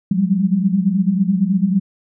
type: tone cluster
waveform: sine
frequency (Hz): 178.8 / 193.2 / 202.3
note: F3 / G3 / G#3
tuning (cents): +41 / -25 / -45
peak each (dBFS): -18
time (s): 0.11-1.8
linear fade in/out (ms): 5
effects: none